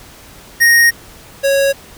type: tone pair in turn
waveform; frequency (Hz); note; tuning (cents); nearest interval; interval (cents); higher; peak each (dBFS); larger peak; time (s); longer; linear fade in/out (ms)
square; 1864.7 / 551.8; A#6 / C#5; 0 / -8; octave + major sixth; 2108; first; -7 / -11; first; 0.6-0.91 / 1.43-1.73; first; 20
effects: pink hiss -39 dBFS RMS until 1.97 s